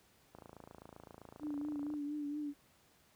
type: click train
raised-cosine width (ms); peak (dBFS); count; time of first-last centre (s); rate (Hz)
1; -37; 45; 0.35-1.938; 27.7
type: tone with vibrato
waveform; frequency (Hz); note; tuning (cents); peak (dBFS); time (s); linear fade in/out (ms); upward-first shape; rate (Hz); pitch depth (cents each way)
sine; 293.7; D4; 0; -37; 1.4-2.54; 50; triangle; 4.3; 47
effects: pink hiss -68 dBFS RMS until 3.15 s + high-pass 60 Hz 12 dB/octave